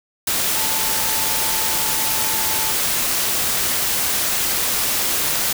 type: tone in noise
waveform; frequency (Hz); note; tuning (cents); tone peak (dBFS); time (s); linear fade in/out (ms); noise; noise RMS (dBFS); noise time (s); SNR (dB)
sine; 880; A5; 0; -30; 0.55-2.72; 5; white; -20; 0.27-5.53; -13
effects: none